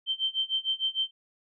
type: tone with tremolo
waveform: sine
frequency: 3118 Hz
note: G7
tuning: 10 cents flat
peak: -23 dBFS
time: 0.06-1.11 s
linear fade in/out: 50 ms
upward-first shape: sine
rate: 6.6 Hz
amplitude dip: 95%
effects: none